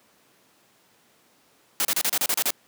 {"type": "noise bursts", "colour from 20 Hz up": "white", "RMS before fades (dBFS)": -23, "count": 9, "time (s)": [1.8, 2.505], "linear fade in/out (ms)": 0, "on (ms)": 49, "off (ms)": 33, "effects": ["pink hiss -60 dBFS RMS until 2.67 s", "high-pass 200 Hz 12 dB/octave"]}